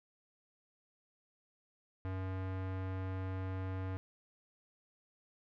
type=tone with low-pass filter; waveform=square; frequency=94.2 Hz; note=F#2; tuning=32 cents sharp; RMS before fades=-39 dBFS; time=2.05-3.97 s; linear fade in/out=0 ms; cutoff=1800 Hz; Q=0.92; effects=none